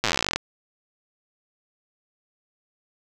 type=slowing click train; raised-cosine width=0.2 ms; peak=-4 dBFS; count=22; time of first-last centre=0.04-0.36 s; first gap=8 ms; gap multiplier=1.06; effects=none